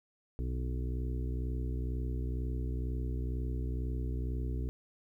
harmonic tone, 62.1 Hz, B1, 10 cents sharp, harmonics 1 / 2 / 4 / 5 / 6 / 7, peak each -33 / -39 / -45 / -47 / -49 / -50 dBFS, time 0.39-4.69 s, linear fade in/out 0 ms, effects 12-bit

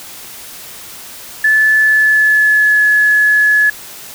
sine tone with pitch glide, 1737 to 1703.2 Hz, A6 to G#6, -23 to +43 cents, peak -7 dBFS, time 1.44-3.7 s, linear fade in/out 5 ms, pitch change -34 cents, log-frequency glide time 1.81-2.84 s, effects white hiss -32 dBFS RMS until 4.14 s

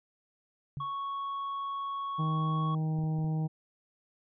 sine tone with exponential decay, 140 Hz, C#3, 18 cents sharp, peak -32 dBFS, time 0.77-0.95 s, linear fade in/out 0 ms, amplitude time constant 37 ms
triangle tone, 1108.7 Hz, C#6, in tune, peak -31 dBFS, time 0.8-2.75 s, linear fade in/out 5 ms
harmonic tone, 157.2 Hz, D#3, 18 cents sharp, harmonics 1 / 2 / 3 / 4 / 5 / 6, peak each -28 / -42 / -47 / -52 / -46 / -56 dBFS, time 2.18-3.48 s, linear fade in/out 20 ms
clicks, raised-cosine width 5 ms, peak -35 dBFS, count 4, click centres 2.989 / 3.039 / 3.189 / 3.245 s
effects resampled to 11025 Hz

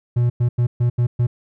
triangle tone bursts at uneven times, 120.8 Hz, B2, 38 cents flat, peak -12 dBFS, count 6, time 0.16-0.3 / 0.4-0.49 / 0.58-0.67 / 0.8-0.9 / 0.98-1.07 / 1.19-1.27 s, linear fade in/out 10 ms, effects none

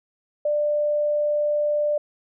sine tone, 593 Hz, D5, 17 cents sharp, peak -19 dBFS, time 0.45-1.98 s, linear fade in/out 5 ms, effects none

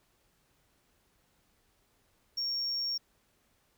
triangle tone, 5530 Hz, F8, 18 cents flat, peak -28 dBFS, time 2.37-2.98 s, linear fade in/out 10 ms, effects tanh soft clip ceiling -27 dBFS + pink hiss -71 dBFS RMS until 3.77 s

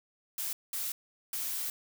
blue noise bursts at uneven times, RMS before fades -35 dBFS, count 3, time 0.38-0.53 / 0.73-0.92 / 1.33-1.7 s, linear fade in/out 2 ms, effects none

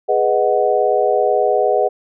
sine chord, G# minor seventh, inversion none, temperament equal, 415.3 / 493.9 / 622.3 / 740 Hz, G#4 / B4 / D#5 / F#5, 0 / 0 / 0 / 0 cents, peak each -18 dBFS, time 0.08-1.89 s, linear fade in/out 20 ms, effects none

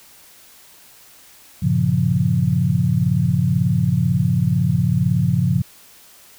sine chord, G half-diminished seventh, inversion none, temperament equal, 98 / 116.54 / 138.59 / 174.61 Hz, G2 / Bb2 / Db3 / F3, 0 / 0 / 0 / 0 cents, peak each -23 / -21 / -19 / -19 dBFS, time 1.62-5.62 s, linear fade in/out 10 ms, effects white hiss -47 dBFS RMS until 6.38 s

